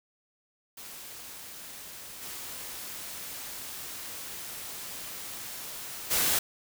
white noise with level steps, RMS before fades -44 / -40 / -26 dBFS, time 0.77-6.39 s, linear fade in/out 5 ms, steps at 2.21 / 6.1 s, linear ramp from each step 20 ms, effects none

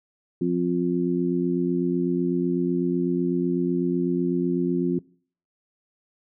harmonic tone, 88 Hz, F2, 14 cents sharp, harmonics 2 / 3 / 4, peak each -25 / -25 / -25 dBFS, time 0.41-4.99 s, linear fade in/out 5 ms, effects noise-tail reverb RT60 0.5 s tail -23 dB re dry

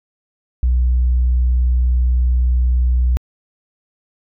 sine tone, 61.74 Hz, B1, in tune, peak -10 dBFS, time 0.63-3.17 s, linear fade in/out 0 ms, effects tanh soft clip ceiling -9 dBFS

